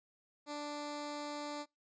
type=tone with notch filter; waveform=10% pulse; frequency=293.7 Hz; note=D4; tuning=in tune; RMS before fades=-42 dBFS; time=0.46-1.66 s; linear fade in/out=50 ms; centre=1600 Hz; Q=1.7; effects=noise-tail reverb RT60 0.2 s tail -26 dB re dry + resampled to 16000 Hz